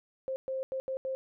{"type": "tone bursts at uneven times", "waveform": "sine", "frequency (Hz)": 528, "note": "C5", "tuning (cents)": 16, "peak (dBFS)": -31, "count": 5, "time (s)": [[0.28, 0.36], [0.48, 0.63], [0.72, 0.8], [0.88, 0.97], [1.05, 1.15]], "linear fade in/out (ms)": 0, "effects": []}